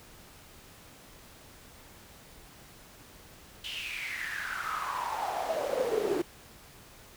brown noise with high-pass filter sweep, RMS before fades -33 dBFS, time 3.64-6.22 s, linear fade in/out 5 ms, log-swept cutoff 3100 to 360 Hz, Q 8.2, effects pink hiss -53 dBFS RMS until 7.16 s

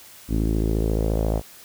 sawtooth tone with low-pass filter sweep, 54.3 Hz, A1, 22 cents flat, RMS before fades -22 dBFS, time 0.28-1.42 s, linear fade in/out 50 ms, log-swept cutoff 280 to 660 Hz, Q 2.7, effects white hiss -46 dBFS RMS until 1.64 s

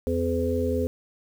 harmonic tone with a mistuned harmonic, 84.6 Hz, E2, 45 cents sharp, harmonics 1 / 3 / 5 / 6, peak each -28 / -28 / -28 / -28 dBFS, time 0.07-0.87 s, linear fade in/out 0 ms, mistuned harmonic 1, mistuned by -20 cents, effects 8-bit

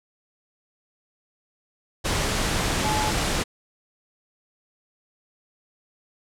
sine tone in noise, 856 Hz, A5, 48 cents flat, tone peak -25 dBFS, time 2.84-3.11 s, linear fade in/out 20 ms, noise pink, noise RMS -24 dBFS, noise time 2.04-3.44 s, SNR -4 dB, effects low-pass 9000 Hz 12 dB/octave

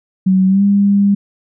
sine tone with pitch glide, 188.3 to 200.7 Hz, F#3 to G3, +31 to +41 cents, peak -8 dBFS, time 0.26-1.15 s, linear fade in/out 10 ms, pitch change +110 cents, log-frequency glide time 0.47-0.63 s, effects none

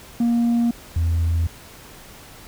sine tone pair in turn, 235.5 / 83.26 Hz, A#3 / E2, +18 / +18 cents, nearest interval octave + tritone, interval 1800 cents, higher first, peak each -13 / -15 dBFS, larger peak first, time 0.2-0.71 / 0.96-1.47 s, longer neither, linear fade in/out 5 ms, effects tanh soft clip ceiling -15 dBFS + pink hiss -43 dBFS RMS until 2.47 s

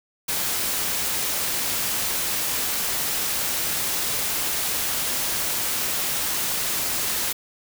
white noise, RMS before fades -25 dBFS, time 0.28-7.33 s, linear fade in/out 10 ms, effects none

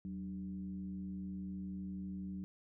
sine tone with frequency modulation, 188.1 Hz, F#3, 29 cents sharp, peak -40 dBFS, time 0.05-2.44 s, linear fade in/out 0 ms, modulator 108 Hz, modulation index 0.56, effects none

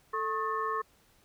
sine tone cluster, 441.4 / 1088 / 1263 / 1772 Hz, A4 / C#6 / D#6 / A6, +5 / -33 / +26 / +12 cents, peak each -36 / -31 / -38 / -40 dBFS, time 0.13-0.82 s, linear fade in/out 10 ms, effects pink hiss -65 dBFS RMS until 1.24 s

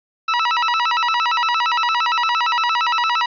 sawtooth tone with vibrato, 1126 Hz, C#6, 27 cents sharp, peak -12 dBFS, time 0.28-3.26 s, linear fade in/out 5 ms, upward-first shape square, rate 8.7 Hz, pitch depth 270 cents each way, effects resampled to 11025 Hz + 8-bit

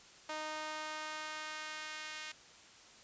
sawtooth tone with high-pass filter sweep, 308.8 Hz, D#4, 13 cents flat, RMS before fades -43 dBFS, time 0.29-2.32 s, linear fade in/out 5 ms, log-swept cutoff 750 to 2000 Hz, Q 1.1, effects white hiss -58 dBFS RMS until 3.03 s + resampled to 16000 Hz

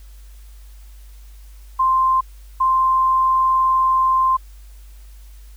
sine tone pair in turn, 1046.5 / 1046.5 Hz, C6 / C6, 0 / 0 cents, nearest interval unison, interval 0 cents, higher neither, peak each -13 dBFS, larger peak neither, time 1.79-2.21 / 2.6-4.37 s, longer second, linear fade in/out 10 ms, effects added 50 Hz sine -38 dBFS peak until 5.56 s + white hiss -54 dBFS RMS until 5.56 s

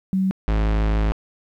sine / 45% pulse tone pair in turn, 189.9 / 53.17 Hz, F#3 / G#1, +45 / +41 cents, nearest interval octave + minor seventh, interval 2204 cents, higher first, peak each -17 dBFS, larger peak neither, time 0.13-0.31 / 0.48-1.12 s, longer second, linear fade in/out 0 ms, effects low-pass 3000 Hz 12 dB/octave + 9-bit

